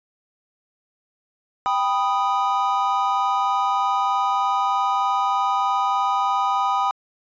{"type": "chord", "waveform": "triangle", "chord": "G augmented", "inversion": "none", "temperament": "equal with one note detuned", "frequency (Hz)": [789, 987.8, 1244.5], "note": ["G5", "B5", "D#6"], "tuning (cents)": [11, 0, 0], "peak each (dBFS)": -21, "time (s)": [1.66, 6.91], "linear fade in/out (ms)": 0, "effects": ["resampled to 16000 Hz"]}